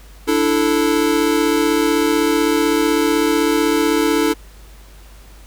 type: chord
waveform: square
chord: D suspended second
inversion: none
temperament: equal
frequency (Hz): 293.7 / 329.6 / 440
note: D4 / E4 / A4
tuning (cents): 0 / 0 / 0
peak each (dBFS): -19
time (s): 0.27-4.34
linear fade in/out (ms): 20
effects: added 50 Hz sine -39 dBFS peak until 5.46 s + pink hiss -47 dBFS RMS until 5.46 s